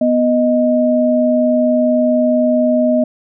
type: tone pair together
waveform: sine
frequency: 246.7 / 622.3 Hz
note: B3 / D#5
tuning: -2 / 0 cents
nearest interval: octave + major third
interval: 1602 cents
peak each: -13 dBFS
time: 0.01-3.04 s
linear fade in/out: 5 ms
effects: none